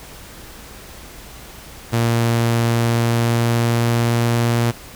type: tone with pitch glide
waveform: sawtooth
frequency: 116.54 to 117.83 Hz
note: A#2 to A#2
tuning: 0 to +19 cents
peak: -11 dBFS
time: 1.92-4.72 s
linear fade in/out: 20 ms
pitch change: +19 cents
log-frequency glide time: 2.45-4.36 s
effects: added 57 Hz sine -45 dBFS peak until 4.95 s + pink hiss -39 dBFS RMS until 4.95 s